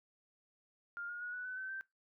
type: tone with pitch steps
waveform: sine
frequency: 1405 / 1429.6 / 1454.5 / 1480 / 1505.8 / 1532.2 / 1558.9 Hz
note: F6 / F6 / F#6 / F#6 / F#6 / G6 / G6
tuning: +10 / +40 / -30 / 0 / +30 / -40 / -10 cents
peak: -40 dBFS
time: 0.97-1.81 s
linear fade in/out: 0 ms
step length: 120 ms
effects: noise-tail reverb RT60 0.2 s tail -21 dB re dry